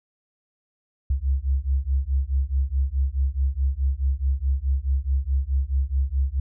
sine beating tone pair, 65.3 / 70 Hz, C2 / C#2, -3 / +18 cents, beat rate 4.7 Hz, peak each -23 dBFS, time 1.1-6.4 s, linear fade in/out 5 ms, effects none

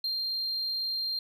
sine tone with ADSR envelope, 4186 Hz, C8, in tune, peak -25 dBFS, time 0.04-1.19 s, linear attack 4 ms, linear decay 110 ms, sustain -2 dB, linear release 3 ms, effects tanh soft clip ceiling -27 dBFS

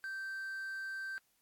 triangle tone with quantisation, 1560 Hz, G6, 9 cents flat, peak -37 dBFS, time 0.04-1.18 s, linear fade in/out 0 ms, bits 10, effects white hiss -75 dBFS RMS until 1.41 s + AAC 64 kbps

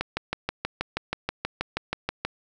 click train, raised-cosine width 0.3 ms, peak -10 dBFS, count 15, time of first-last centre 0.01-2.25 s, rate 6.25 Hz, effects none

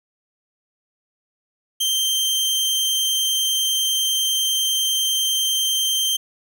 sawtooth tone, 3145 Hz, G7, 5 cents sharp, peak -15 dBFS, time 1.8-6.17 s, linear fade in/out 10 ms, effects none

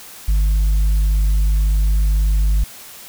sine tone with tanh clipping, 50.9 Hz, G#1, 34 cents flat, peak -13 dBFS, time 0.28-2.64 s, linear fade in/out 5 ms, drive 3 dB, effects white hiss -38 dBFS RMS until 3.08 s

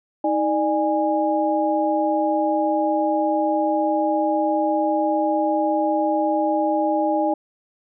sine tone cluster, 315.7 / 599 / 824 Hz, D#4 / D5 / G#5, +25 / +34 / -14 cents, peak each -22 dBFS, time 0.24-7.34 s, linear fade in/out 5 ms, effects none

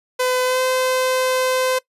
sawtooth tone with pitch glide, 506 to 514 Hz, B4 to C5, +42 to -31 cents, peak -13 dBFS, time 0.19-1.79 s, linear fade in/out 10 ms, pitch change +27 cents, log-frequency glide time 0.44-0.6 s, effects noise-tail reverb RT60 0.1 s tail -21 dB re dry + resampled to 32000 Hz

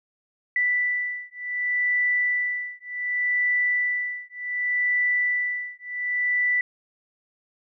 sine beating tone pair, 1975.5 / 1976.17 Hz, B6 / B6, 0 / +1 cents, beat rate 0.67 Hz, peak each -25 dBFS, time 0.56-6.61 s, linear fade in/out 2 ms, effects none

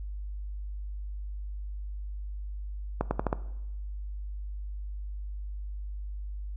accelerating click train, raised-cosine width 1 ms, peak -12 dBFS, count 5, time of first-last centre 3.01-3.329 s, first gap 100 ms, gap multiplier 0.85, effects noise-tail reverb RT60 0.9 s tail -17 dB re dry + added 50 Hz sine -34 dBFS peak until 6.56 s

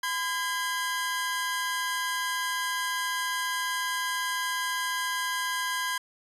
sawtooth tone pair together, 1015 / 1622.9 Hz, B5 / G#6, +47 / -40 cents, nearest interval minor sixth, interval 813 cents, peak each -27 dBFS, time 0.03-5.98 s, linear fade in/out 5 ms, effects resampled to 32000 Hz

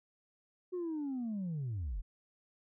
sine linear sweep, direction down, 370 to 34.19 Hz, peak -33 dBFS, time 0.72-2.02 s, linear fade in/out 20 ms, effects tanh soft clip ceiling -33 dBFS

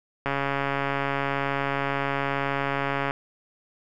click train, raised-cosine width 0.5 ms, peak -11 dBFS, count 397, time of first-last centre 0.26-3.109 s, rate 139 Hz, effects none

